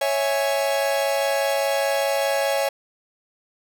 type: chord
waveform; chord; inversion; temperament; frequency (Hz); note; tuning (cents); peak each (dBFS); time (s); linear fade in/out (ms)
45% pulse; C# minor; none; equal; 554.4 / 659.3 / 830.6; C#5 / E5 / G#5; 0 / 0 / 0; -22 / -26 / -27; 0.01-2.69; 5
effects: none